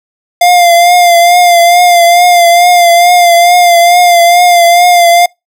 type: tone with vibrato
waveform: square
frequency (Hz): 698.5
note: F5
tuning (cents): 0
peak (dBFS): -3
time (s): 0.41-5.26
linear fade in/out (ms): 5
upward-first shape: triangle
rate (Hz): 2.3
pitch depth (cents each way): 44
effects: noise-tail reverb RT60 0.2 s tail -26 dB re dry